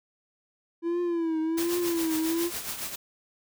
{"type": "tone with vibrato", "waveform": "triangle", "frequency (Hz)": 333.4, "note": "E4", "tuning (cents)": 20, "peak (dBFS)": -23, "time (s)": [0.82, 2.51], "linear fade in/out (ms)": 50, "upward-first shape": "triangle", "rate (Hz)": 1.3, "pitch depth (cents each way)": 100}
{"type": "noise with tremolo", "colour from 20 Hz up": "white", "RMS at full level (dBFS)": -32, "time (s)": [1.57, 2.96], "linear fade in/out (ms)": 10, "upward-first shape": "triangle", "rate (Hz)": 7.3, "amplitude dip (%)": 65}
{"effects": []}